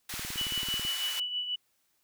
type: high-pass noise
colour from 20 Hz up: pink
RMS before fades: -38 dBFS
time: 0.09-1.2 s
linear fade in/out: 5 ms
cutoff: 1600 Hz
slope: 12 dB/octave
type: click train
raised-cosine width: 3 ms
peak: -30 dBFS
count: 14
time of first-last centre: 0.14-0.85 s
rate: 18.3 Hz
type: tone with tremolo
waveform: sine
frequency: 2960 Hz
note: F#7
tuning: in tune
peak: -28 dBFS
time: 0.37-1.56 s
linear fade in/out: 10 ms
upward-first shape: triangle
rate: 6.2 Hz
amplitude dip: 60%
effects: white hiss -73 dBFS RMS until 2.03 s